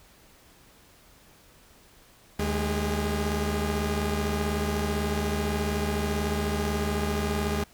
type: tone cluster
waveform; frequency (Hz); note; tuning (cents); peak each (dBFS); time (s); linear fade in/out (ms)
sawtooth; 75.9 / 209.4 / 404.7; D#2 / G#3 / G#4; -42 / +15 / -45; -25 / -26 / -28; 2.39-7.64; 5
effects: pink hiss -56 dBFS RMS until 7.73 s